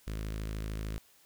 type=tone with notch filter; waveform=sawtooth; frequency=53.3 Hz; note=G#1; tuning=46 cents sharp; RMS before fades=-37 dBFS; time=0.07-0.98 s; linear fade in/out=0 ms; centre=820 Hz; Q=1.3; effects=white hiss -63 dBFS RMS until 1.25 s